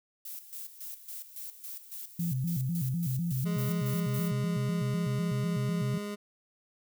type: noise with tremolo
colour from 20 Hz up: violet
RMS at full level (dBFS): -41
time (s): 0.25-4.31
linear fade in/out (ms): 5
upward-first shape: square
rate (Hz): 3.6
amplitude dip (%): 70
type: tone with vibrato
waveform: sine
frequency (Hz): 149.1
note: D3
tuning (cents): +27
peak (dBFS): -28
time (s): 2.19-5.98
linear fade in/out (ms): 5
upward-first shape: square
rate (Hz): 4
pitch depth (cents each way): 240
type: tone with pitch glide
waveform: 25% pulse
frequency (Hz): 207.7 to 205.8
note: G#3 to G#3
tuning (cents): 0 to -16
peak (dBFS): -31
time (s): 3.45-6.16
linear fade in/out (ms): 20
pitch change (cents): -16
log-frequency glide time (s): 3.79-3.84
effects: none